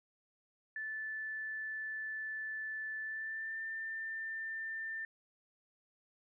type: tone with pitch glide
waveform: sine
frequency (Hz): 1751 to 1789.9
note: A6 to A6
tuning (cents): -9 to +29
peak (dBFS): -38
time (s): 0.76-5.05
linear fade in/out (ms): 2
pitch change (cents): +38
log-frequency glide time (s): 3.01-3.6
effects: none